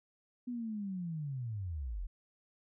sine linear sweep, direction down, 250 to 36.82 Hz, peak -36 dBFS, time 0.47-2.07 s, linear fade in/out 10 ms, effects none

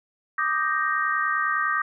sine chord, Eb major seventh, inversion third, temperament equal, 1174.7 / 1244.5 / 1568 / 1864.7 Hz, D6 / Eb6 / G6 / Bb6, 0 / 0 / 0 / 0 cents, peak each -27 dBFS, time 0.38-1.82 s, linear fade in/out 5 ms, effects none

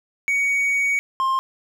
triangle tone pair in turn, 2244 / 1059 Hz, C#7 / C6, +21 / +21 cents, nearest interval octave + minor second, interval 1300 cents, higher first, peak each -16 dBFS, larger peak neither, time 0.28-0.99 / 1.2-1.39 s, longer first, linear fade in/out 0 ms, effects none

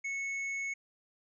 sine tone with tanh clipping, 2202 Hz, C#7, 12 cents flat, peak -35 dBFS, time 0.04-0.74 s, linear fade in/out 10 ms, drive 8 dB, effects resampled to 22050 Hz

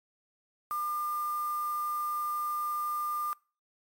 sine tone with quantisation, 1202 Hz, D6, 40 cents sharp, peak -30 dBFS, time 0.71-3.33 s, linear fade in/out 0 ms, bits 7, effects noise-tail reverb RT60 0.4 s tail -26 dB re dry + MP3 96 kbps

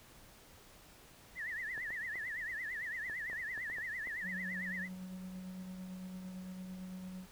sine tone with vibrato, 1864.7 Hz, A#6, in tune, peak -38 dBFS, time 1.35-4.89 s, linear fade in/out 50 ms, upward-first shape triangle, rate 8.9 Hz, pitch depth 190 cents each way
clicks, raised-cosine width 1 ms, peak -37 dBFS, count 10, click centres 1.778 / 1.905 / 2.156 / 3.098 / 3.299 / 3.331 / 3.577 / 3.699 / 3.784 / 4.072 s
triangle tone with tremolo, 185 Hz, F#3, in tune, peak -40 dBFS, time 4.22-7.27 s, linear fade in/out 50 ms, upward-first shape sine, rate 8.9 Hz, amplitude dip 30%
effects pink hiss -59 dBFS RMS until 7.31 s

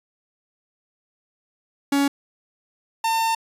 45% pulse tone pair in turn, 280.6 / 902.8 Hz, C#4 / A5, +21 / +44 cents, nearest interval octave + minor sixth, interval 2023 cents, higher second, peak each -17 / -19 dBFS, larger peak first, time 1.92-2.08 / 3.04-3.35 s, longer second, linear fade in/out 5 ms, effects resampled to 32000 Hz

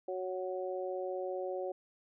harmonic tone, 185 Hz, F#3, in tune, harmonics 2 / 3 / 4, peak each -38 / -38 / -43 dBFS, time 0.08-1.72 s, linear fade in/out 5 ms, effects none

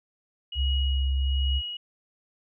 sine tone with tremolo, 2901 Hz, F#7, 35 cents flat, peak -29 dBFS, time 0.52-1.77 s, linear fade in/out 5 ms, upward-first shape triangle, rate 1.2 Hz, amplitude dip 75%
sine tone, 67.7 Hz, C#2, 40 cents flat, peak -22 dBFS, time 0.55-1.62 s, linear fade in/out 50 ms
effects none

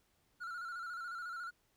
triangle tone with vibrato, 1396.9 Hz, F6, in tune, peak -39 dBFS, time 0.4-1.51 s, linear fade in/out 20 ms, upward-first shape square, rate 14 Hz, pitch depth 56 cents each way, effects pink hiss -75 dBFS RMS until 1.76 s

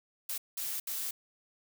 blue noise bursts at uneven times, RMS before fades -36 dBFS, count 3, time 0.29-0.38 / 0.57-0.8 / 0.87-1.11 s, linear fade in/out 5 ms, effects none

